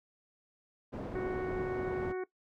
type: low-pass noise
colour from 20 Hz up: white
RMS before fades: -40 dBFS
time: 0.92-2.13 s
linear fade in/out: 20 ms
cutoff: 440 Hz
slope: 12 dB/octave
type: harmonic tone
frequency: 370 Hz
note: F#4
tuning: in tune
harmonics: 1 / 2 / 3 / 4 / 5 / 6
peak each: -33 / -45 / -49 / -48 / -53 / -53 dBFS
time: 1.15-2.24 s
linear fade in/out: 5 ms
effects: noise-tail reverb RT60 0.1 s tail -18 dB re dry